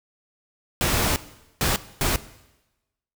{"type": "noise bursts at uneven times", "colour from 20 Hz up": "pink", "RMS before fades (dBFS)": -22, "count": 3, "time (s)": [[0.81, 1.16], [1.61, 1.76], [2.01, 2.16]], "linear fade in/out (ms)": 0, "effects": ["noise-tail reverb RT60 1.0 s tail -17 dB re dry"]}